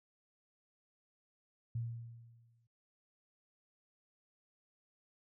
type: tone with exponential decay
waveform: sine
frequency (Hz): 116.54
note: A#2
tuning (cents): 0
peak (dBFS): -34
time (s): 1.75-2.67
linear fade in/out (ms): 5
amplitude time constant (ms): 200
effects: noise-tail reverb RT60 0.2 s tail -21 dB re dry